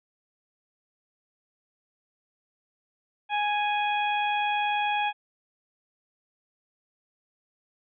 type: harmonic tone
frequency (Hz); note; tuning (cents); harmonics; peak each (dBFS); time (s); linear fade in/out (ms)
830.6; G#5; 0; 1 / 2 / 3 / 4; -25 / -34 / -31 / -36; 3.29-5.13; 50
effects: none